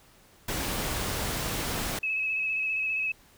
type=noise; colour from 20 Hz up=pink; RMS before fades=-31 dBFS; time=0.48-1.99 s; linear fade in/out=5 ms
type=tone with vibrato; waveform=sine; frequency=2579 Hz; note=E7; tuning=39 cents flat; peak=-26 dBFS; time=2.03-3.12 s; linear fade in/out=5 ms; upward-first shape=square; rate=15 Hz; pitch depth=22 cents each way
effects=pink hiss -58 dBFS RMS until 3.37 s